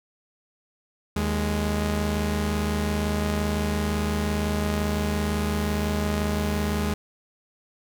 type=tone pair together; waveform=sawtooth; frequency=77.8 / 207.7 Hz; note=D#2 / G#3; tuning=0 / 0 cents; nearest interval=octave + perfect fourth; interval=1700 cents; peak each=-22 dBFS; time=1.16-6.94 s; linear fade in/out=5 ms; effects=none